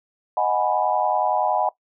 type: chord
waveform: sine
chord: G# minor seventh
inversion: second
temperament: equal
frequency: 622.3 / 740 / 830.6 / 987.8 Hz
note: D#5 / F#5 / G#5 / B5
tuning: 0 / 0 / 0 / 0 cents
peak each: -25 / -22 / -23 / -26 dBFS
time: 0.37-1.69 s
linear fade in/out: 2 ms
effects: noise-tail reverb RT60 0.1 s tail -18 dB re dry